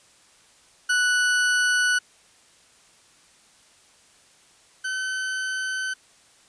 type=tone pair in turn; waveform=40% pulse; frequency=1480 / 1525.1 Hz; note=F#6 / G6; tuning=0 / -48 cents; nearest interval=minor second; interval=52 cents; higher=second; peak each=-18 / -25 dBFS; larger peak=first; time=0.89-1.99 / 4.84-5.94 s; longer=neither; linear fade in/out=10 ms; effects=white hiss -56 dBFS RMS until 6.48 s + resampled to 22050 Hz